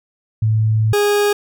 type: tone pair in turn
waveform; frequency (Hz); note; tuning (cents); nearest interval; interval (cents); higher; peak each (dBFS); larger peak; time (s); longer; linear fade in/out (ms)
sine / 40% pulse; 109.5 / 411.7; A2 / G#4; -8 / -15; octave + major seventh; 2293; second; -12; neither; 0.42-0.93 / 0.93-1.33; first; 5
effects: none